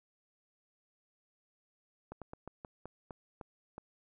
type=slowing click train; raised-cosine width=1 ms; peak=-30 dBFS; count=9; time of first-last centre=2.12-3.781 s; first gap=97 ms; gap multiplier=1.21; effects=none